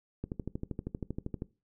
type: click train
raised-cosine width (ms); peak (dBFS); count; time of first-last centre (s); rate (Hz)
3; -22; 16; 0.24-1.421; 12.7
effects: noise-tail reverb RT60 0.3 s tail -20 dB re dry